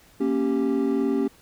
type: chord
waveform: triangle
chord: G diminished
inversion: first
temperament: equal with one note detuned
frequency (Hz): 233.1 / 275.9 / 392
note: Bb3 / Db4 / G4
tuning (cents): 0 / -8 / 0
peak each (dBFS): -24 / -21 / -23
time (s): 0.2-1.28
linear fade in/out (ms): 10
effects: tanh soft clip ceiling -11 dBFS + pink hiss -55 dBFS RMS until 1.41 s